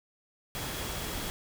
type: tone in noise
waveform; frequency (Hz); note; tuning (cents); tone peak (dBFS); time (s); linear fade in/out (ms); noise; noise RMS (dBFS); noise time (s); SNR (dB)
sine; 3322; G#7; 0; -47; 0.55-1.3; 0; pink; -36; 0.55-1.3; -14
effects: none